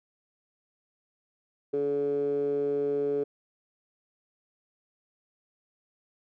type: tone with band-pass filter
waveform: 15% pulse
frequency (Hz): 142.6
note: C#3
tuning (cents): +49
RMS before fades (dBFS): -28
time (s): 1.73-3.24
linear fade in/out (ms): 10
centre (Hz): 400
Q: 8.9
effects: none